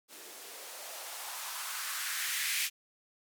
violet noise with band-pass filter sweep, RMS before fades -38 dBFS, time 0.08-2.7 s, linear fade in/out 50 ms, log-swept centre 320 to 2400 Hz, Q 2.3, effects none

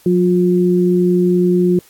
sine tone pair together, 180.3 / 356.1 Hz, F#3 / F4, -45 / +34 cents, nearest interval octave, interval 1179 cents, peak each -13 dBFS, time 0.06-1.79 s, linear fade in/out 2 ms, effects white hiss -48 dBFS RMS until 1.89 s + AAC 64 kbps

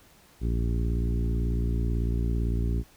harmonic tone with a mistuned harmonic, 58 Hz, A#1, 8 cents flat, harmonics 1 / 2 / 3 / 4 / 5 / 6 / 7, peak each -25 / -31 / -35 / -37 / -39 / -41 / -42 dBFS, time 0.4-2.84 s, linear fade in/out 50 ms, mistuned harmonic 1, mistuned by +16 cents, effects pink hiss -57 dBFS RMS until 2.96 s

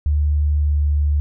sine tone with pitch glide, 74 to 73.36 Hz, D2 to D2, +14 to -1 cents, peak -14 dBFS, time 0.06-1.2 s, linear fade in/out 0 ms, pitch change -15 cents, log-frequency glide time 0.58-0.78 s, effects none

